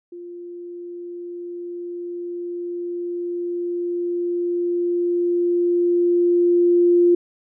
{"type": "tone with level ramp", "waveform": "sine", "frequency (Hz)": 349.2, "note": "F4", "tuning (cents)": 0, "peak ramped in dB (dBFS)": [-33, -11], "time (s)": [0.12, 7.15], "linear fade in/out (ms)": 5, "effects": []}